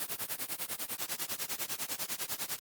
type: noise with tremolo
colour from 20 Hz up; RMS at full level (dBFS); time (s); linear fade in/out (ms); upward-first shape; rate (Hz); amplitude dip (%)
white; -33; 0-2.59; 0; triangle; 10; 100
effects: high-pass 100 Hz 12 dB/octave + Opus 32 kbps